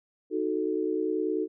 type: chord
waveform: sine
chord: D# diminished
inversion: none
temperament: equal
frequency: 311.1 / 370 / 440 Hz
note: D#4 / F#4 / A4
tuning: 0 / 0 / 0 cents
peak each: -30 dBFS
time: 0.3-1.48 s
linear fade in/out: 50 ms
effects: none